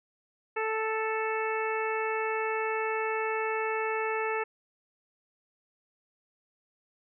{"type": "harmonic tone", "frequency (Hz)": 440, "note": "A4", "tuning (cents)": 0, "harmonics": [1, 2, 3, 4, 5, 6], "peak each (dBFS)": [-31, -34, -36, -37, -38, -39], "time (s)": [0.56, 4.44], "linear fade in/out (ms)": 10, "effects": []}